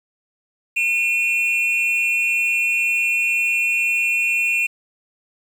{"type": "tone pair together", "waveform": "triangle", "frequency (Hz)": [2444, 2702], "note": ["D#7", "E7"], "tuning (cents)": [-32, 42], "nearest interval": "major second", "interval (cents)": 174, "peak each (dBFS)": -18, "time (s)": [0.76, 4.67], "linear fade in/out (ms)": 10, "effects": ["8-bit"]}